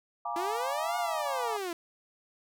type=chord; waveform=sine; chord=Bb dominant seventh; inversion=second; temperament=equal with one note detuned; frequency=698.5 / 830.6 / 950.3 / 1174.7 Hz; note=F5 / Ab5 / Bb5 / D6; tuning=0 / 0 / +33 / 0 cents; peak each=-37 dBFS; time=0.25-1.57 s; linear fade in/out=5 ms
type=linear two-way sweep; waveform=sawtooth; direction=up then down; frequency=329.6 to 727 to 329.6 Hz; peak=-29 dBFS; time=0.36-1.73 s; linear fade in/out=2 ms; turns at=0.97 s
effects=none